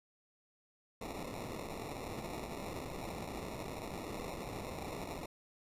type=noise with sample-and-hold; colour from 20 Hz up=white; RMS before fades=-43 dBFS; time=1.01-5.26 s; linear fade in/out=5 ms; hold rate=1575 Hz; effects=resampled to 32000 Hz